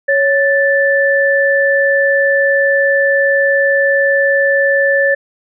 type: tone pair together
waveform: sine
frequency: 554.4 / 1758.6 Hz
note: C#5 / A6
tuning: 0 / -1 cents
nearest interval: octave + minor sixth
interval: 1999 cents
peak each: -12 dBFS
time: 0.08-5.15 s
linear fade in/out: 10 ms
effects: none